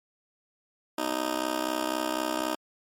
15% pulse tone with amplitude modulation, 310.6 Hz, D#4, 3 cents flat, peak -17 dBFS, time 0.98-2.55 s, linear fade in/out 5 ms, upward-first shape sine, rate 64 Hz, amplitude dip 95%, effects MP3 64 kbps

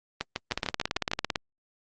two click trains, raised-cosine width 0.2 ms, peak -11 / -9 dBFS, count 7 / 16, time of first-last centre 0.21-1.115 / 0.52-1.358 s, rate 6.63 / 17.9 Hz, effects low-pass 6000 Hz 12 dB/octave + Opus 32 kbps

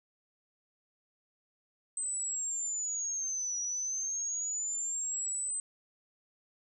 sine linear two-way sweep, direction down then up, 8190 to 5800 to 8190 Hz, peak -32 dBFS, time 1.97-5.6 s, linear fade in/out 2 ms, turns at 3.6 s, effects none

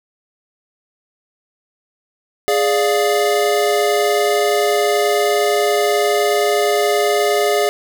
square chord, D diminished, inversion second, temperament equal, 415.3 / 587.3 / 698.5 Hz, Ab4 / D5 / F5, 0 / 0 / 0 cents, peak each -17 / -20 / -20 dBFS, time 2.48-7.69 s, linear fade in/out 0 ms, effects none

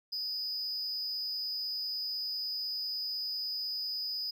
triangle tone with amplitude modulation, 4978 Hz, D#8, in tune, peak -29 dBFS, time 0.12-4.31 s, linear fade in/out 10 ms, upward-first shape sine, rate 230 Hz, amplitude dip 70%, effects none

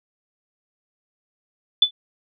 sine tone with exponential decay, 3483 Hz, A7, 18 cents flat, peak -7 dBFS, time 1.82-1.91 s, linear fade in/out 5 ms, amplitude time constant 19 ms, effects none

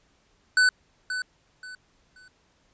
square tone with echo, 1500 Hz, F#6, 23 cents sharp, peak -17 dBFS, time 0.57-0.69 s, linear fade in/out 2 ms, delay 530 ms, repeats 3, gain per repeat -11 dB, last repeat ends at 2.28 s, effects pink hiss -65 dBFS RMS until 2.73 s + resampled to 16000 Hz

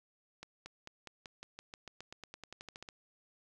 accelerating click train, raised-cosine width 0.2 ms, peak -29 dBFS, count 20, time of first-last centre 0.43-2.888 s, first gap 230 ms, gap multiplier 0.93, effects none

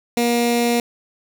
15% pulse tone with notch filter, 237.6 Hz, A#3, 33 cents sharp, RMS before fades -18 dBFS, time 0.17-0.8 s, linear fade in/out 2 ms, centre 1100 Hz, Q 1.3, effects none

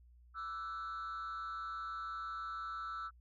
sine tone with frequency modulation, 1327 Hz, E6, 11 cents sharp, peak -37 dBFS, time 0.34-3.11 s, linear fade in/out 50 ms, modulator 164 Hz, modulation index 0.62, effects tanh soft clip ceiling -39 dBFS + added 60 Hz sine -59 dBFS peak until 3.2 s

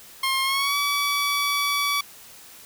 15% pulse tone with pitch glide, 1067 to 1143.6 Hz, C6 to D6, +34 to -46 cents, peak -15 dBFS, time 0.23-2.01 s, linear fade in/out 5 ms, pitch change +120 cents, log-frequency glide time 0.43-0.76 s, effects white hiss -46 dBFS RMS until 2.65 s

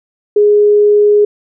sine tone, 415.3 Hz, G#4, in tune, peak -5 dBFS, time 0.36-1.25 s, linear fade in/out 5 ms, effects none

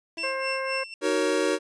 25% pulse tone with exponential decay, 329.6 Hz, E4, in tune, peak -34 dBFS, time 0.17-0.68 s, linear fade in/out 2 ms, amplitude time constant 110 ms
30% pulse tone with tremolo, 2700 Hz, E7, 41 cents sharp, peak -25 dBFS, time 0.18-0.94 s, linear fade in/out 2 ms, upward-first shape sine, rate 3.9 Hz, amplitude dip 80%
harmonic tone, 531 Hz, C5, 25 cents sharp, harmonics 1 / 2 / 3 / 4, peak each -30 / -33 / -35 / -36 dBFS, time 0.23-0.84 s, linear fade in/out 10 ms
square chord, D# minor seventh, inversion none, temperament equal with one note detuned, 311.1 / 376 / 466.2 / 554.4 Hz, D#4 / F#4 / A#4 / C#5, 0 / +28 / 0 / 0 cents, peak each -29 / -28 / -28 / -29 dBFS, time 1.01-1.59 s, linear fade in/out 50 ms
effects resampled to 22050 Hz

